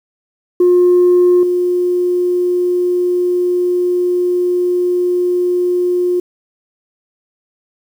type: tone with level steps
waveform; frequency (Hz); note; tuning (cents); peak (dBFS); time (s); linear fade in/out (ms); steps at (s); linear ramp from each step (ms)
sine; 357; F4; +38; -5 / -11; 0.6-6.2; 5; 1.43; 2
effects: tanh soft clip ceiling -4 dBFS + 7-bit